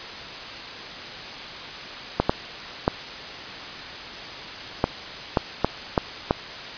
clicks, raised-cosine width 1 ms, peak -3 dBFS, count 8, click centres 2.2 / 2.295 / 2.879 / 4.841 / 5.372 / 5.646 / 5.978 / 6.309 s, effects white hiss -35 dBFS RMS until 6.77 s + resampled to 11025 Hz

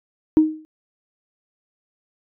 sine tone with exponential decay, 312 Hz, D#4, 5 cents sharp, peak -6 dBFS, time 0.37-0.65 s, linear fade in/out 0 ms, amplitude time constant 60 ms, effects tanh soft clip ceiling -4 dBFS

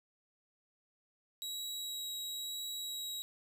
sawtooth tone with vibrato, 3859 Hz, B7, 41 cents flat, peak -36 dBFS, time 1.42-3.22 s, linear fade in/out 0 ms, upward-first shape sine, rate 1 Hz, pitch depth 9 cents each way, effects none

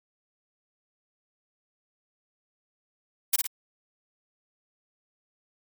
blue noise with echo, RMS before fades -20 dBFS, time 3.33-3.36 s, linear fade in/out 5 ms, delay 55 ms, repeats 2, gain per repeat -5 dB, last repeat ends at 3.47 s, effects MP3 96 kbps

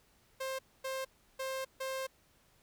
sawtooth tone bursts at uneven times, 529 Hz, C5, 19 cents sharp, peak -32 dBFS, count 4, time 0.4-0.59 / 0.84-1.05 / 1.39-1.65 / 1.8-2.07 s, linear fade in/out 10 ms, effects pink hiss -68 dBFS RMS until 2.62 s

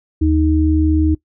sine tone pair together, 78 / 312 Hz, D#2 / D#4, +5 / +5 cents, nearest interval 2 octaves, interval 2400 cents, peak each -14 dBFS, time 0.21-1.15 s, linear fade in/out 10 ms, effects noise-tail reverb RT60 0.1 s tail -19 dB re dry

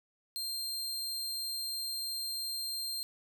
sawtooth tone, 4179 Hz, C8, 3 cents flat, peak -32 dBFS, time 0.36-3.03 s, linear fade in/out 0 ms, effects none

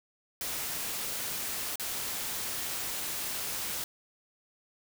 white noise with dropouts, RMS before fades -35 dBFS, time 0.41-3.84 s, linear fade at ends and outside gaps 1 ms, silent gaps 1.757-1.797 s, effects none

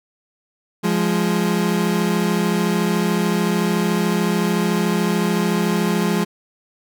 30% pulse tone pair together, 174.61 / 208.3 Hz, F3 / G#3, 0 / +5 cents, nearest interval minor third, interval 305 cents, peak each -17 dBFS, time 0.83-6.25 s, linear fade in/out 20 ms, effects none

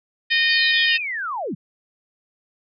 harmonic tone, 615 Hz, D#5, 20 cents flat, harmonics 3 / 4 / 5 / 6 / 7 / 8, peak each -19 / -22 / -24 / -24 / -31 / -29 dBFS, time 0.3-0.98 s, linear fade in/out 20 ms
sine linear sweep, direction down, 4702 to 130 Hz, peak -24 dBFS, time 0.49-1.55 s, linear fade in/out 10 ms
effects none

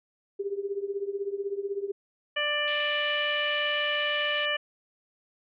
sine tone with tremolo, 399 Hz, G4, 31 cents sharp, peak -25 dBFS, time 0.39-1.92 s, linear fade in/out 10 ms, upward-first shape triangle, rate 16 Hz, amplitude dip 90%
harmonic tone, 591 Hz, D5, 11 cents sharp, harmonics 1 / 2 / 3 / 4 / 5, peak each -32 / -36 / -30 / -33 / -30 dBFS, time 2.36-4.57 s, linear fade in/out 10 ms
white band-pass noise, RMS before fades -43 dBFS, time 2.67-4.46 s, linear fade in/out 10 ms, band 2000 to 3500 Hz, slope 48 dB/octave
effects none

